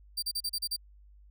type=tone bursts; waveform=sawtooth; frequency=4680 Hz; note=D8; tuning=7 cents flat; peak=-27 dBFS; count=7; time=0.17-0.765 s; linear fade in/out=10 ms; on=55 ms; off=35 ms; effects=added 50 Hz sine -53 dBFS peak until 1.3 s